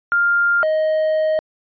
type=tone pair in turn; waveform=sine / triangle; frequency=1400 / 625.6 Hz; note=F6 / D#5; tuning=+4 / +9 cents; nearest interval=octave + major second; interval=1395 cents; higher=first; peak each=-13 dBFS; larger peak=neither; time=0.12-0.63 / 0.63-1.39 s; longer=second; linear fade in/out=0 ms; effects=resampled to 11025 Hz